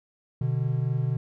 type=tone pair together; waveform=triangle; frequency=125.4 / 149.13 Hz; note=B2 / D3; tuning=+27 / +27 cents; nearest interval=minor third; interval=300 cents; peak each=-23 / -26 dBFS; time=0.41-1.17 s; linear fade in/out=5 ms; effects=none